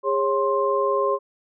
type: tone cluster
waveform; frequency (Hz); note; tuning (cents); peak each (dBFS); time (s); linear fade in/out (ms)
sine; 407.8 / 547 / 1053; G#4 / C#5 / C6; -32 / -23 / +11; -23; 0.03-1.19; 50
effects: none